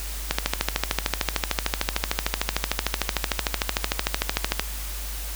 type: click train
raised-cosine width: 0.2 ms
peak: -3 dBFS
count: 58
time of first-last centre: 0.31-4.596 s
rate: 13.3 Hz
effects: added 50 Hz sine -31 dBFS peak until 5.35 s + white hiss -36 dBFS RMS until 5.35 s